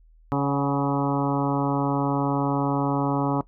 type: harmonic tone with a mistuned harmonic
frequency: 140 Hz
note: C#3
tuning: 18 cents sharp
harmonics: 1 / 2 / 3 / 4 / 5 / 6 / 7 / 8 / 9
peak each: -26 / -24 / -32 / -32 / -34 / -31 / -33 / -34 / -36 dBFS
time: 0.32-3.41 s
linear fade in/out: 0 ms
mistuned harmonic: 5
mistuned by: +48 cents
effects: noise-tail reverb RT60 0.1 s tail -18 dB re dry + added 40 Hz sine -51 dBFS peak until 3.47 s